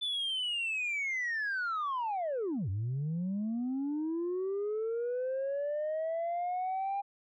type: linear two-way sweep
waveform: sine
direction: down then up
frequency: 3520 to 91 to 804 Hz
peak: -29 dBFS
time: 0.01-7.02 s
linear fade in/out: 20 ms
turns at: 2.69 s
effects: tanh soft clip ceiling -29 dBFS